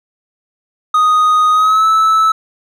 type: tone with pitch glide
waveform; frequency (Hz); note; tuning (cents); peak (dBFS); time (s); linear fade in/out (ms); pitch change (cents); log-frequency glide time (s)
triangle; 1244.5 to 1307.9; D#6 to E6; 0 to -14; -6; 0.94-2.32; 5; +86; 1.52-1.86
effects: none